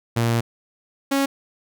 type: tone pair in turn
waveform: sawtooth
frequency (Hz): 116.54 / 275.2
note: A#2 / C#4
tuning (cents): 0 / -12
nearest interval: octave + minor third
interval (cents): 1488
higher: second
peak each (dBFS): -14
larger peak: neither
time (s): 0.16-0.41 / 1.11-1.26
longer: first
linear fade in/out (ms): 10
effects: none